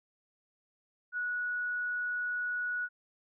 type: tone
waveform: sine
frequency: 1465 Hz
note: F#6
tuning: 18 cents flat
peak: -31 dBFS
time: 1.12-2.89 s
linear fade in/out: 50 ms
effects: none